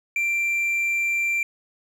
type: tone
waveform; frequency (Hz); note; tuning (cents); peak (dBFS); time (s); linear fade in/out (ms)
triangle; 2359; D7; +7; -19; 0.16-1.43; 2
effects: none

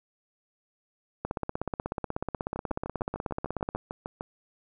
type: two click trains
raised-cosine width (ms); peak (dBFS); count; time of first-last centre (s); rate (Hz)
1; -20 / -16; 12 / 42; 2.56-4.209 / 1.25-3.75; 6.67 / 16.4
effects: none

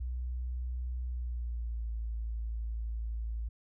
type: tone with pitch glide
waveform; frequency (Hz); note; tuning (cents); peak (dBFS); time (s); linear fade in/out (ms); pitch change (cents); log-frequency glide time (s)
sine; 61.74 to 55.97; B1 to A1; 0 to +30; -33; 0-3.49; 10; -170; 1.05-1.93
effects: none

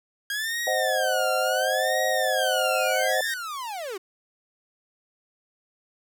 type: tone with vibrato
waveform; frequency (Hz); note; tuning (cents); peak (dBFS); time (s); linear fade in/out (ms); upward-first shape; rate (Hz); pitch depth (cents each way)
sawtooth; 1617; G#6; -47; -23; 0.3-3.34; 2; sine; 0.72; 270
type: chord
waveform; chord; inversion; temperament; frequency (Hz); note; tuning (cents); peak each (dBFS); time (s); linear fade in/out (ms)
sine; C diminished; none; equal; 523.3 / 622.3 / 740; C5 / Eb5 / Gb5; 0 / 0 / 0; -27; 0.67-3.21; 2
type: linear sweep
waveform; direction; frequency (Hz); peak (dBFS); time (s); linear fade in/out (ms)
45% pulse; down; 3322 to 350; -31; 2.37-3.98; 10
effects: none

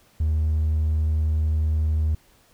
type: tone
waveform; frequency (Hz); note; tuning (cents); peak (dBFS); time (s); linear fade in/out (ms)
triangle; 77.78; D#2; 0; -16; 0.2-2.15; 5
effects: tanh soft clip ceiling -14 dBFS + pink hiss -58 dBFS RMS until 2.53 s

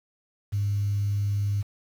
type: tone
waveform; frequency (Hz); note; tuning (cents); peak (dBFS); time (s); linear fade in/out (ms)
sine; 101.6; G#2; -38; -22; 0.52-1.63; 20
effects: tanh soft clip ceiling -18 dBFS + 8-bit

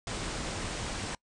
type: low-pass noise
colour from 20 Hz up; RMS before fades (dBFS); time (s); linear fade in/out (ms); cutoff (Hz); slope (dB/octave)
pink; -36; 0.07-1.15; 2; 9200; 96
effects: noise-tail reverb RT60 0.1 s tail -25 dB re dry

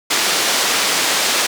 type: band-pass noise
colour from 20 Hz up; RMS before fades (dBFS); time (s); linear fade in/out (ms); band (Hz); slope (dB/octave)
white; -17; 0.1-1.47; 10; 270 to 6100; 12
effects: none

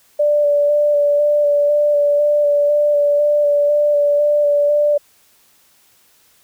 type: tone with vibrato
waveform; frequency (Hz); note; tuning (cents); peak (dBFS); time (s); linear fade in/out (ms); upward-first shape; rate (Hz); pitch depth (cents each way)
sine; 585; D5; -7; -11; 0.19-4.98; 10; square; 2; 14
effects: white hiss -54 dBFS RMS until 6.43 s

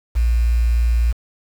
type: tone with quantisation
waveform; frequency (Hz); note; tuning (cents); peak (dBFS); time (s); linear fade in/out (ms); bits
sine; 58.27; A#1; 0; -13; 0.15-1.13; 20; 6
effects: none

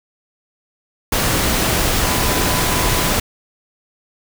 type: tone in noise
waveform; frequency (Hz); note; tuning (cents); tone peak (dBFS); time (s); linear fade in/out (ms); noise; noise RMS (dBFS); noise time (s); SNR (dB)
sine; 1000; B5; +21; -27; 2.02-3.12; 5; pink; -17; 1.12-3.2; -13
effects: none

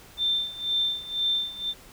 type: tone with tremolo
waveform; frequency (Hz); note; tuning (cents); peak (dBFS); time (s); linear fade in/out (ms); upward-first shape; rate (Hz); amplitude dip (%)
sine; 3571; A7; +25; -21; 0.17-1.74; 50; sine; 2; 85
effects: pink hiss -50 dBFS RMS until 1.92 s

